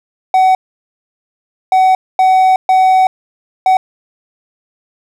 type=tone bursts at uneven times; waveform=triangle; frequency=752 Hz; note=F#5; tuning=28 cents sharp; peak=-4 dBFS; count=5; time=0.34-0.55 / 1.72-1.95 / 2.19-2.56 / 2.69-3.07 / 3.66-3.77 s; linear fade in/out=2 ms; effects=none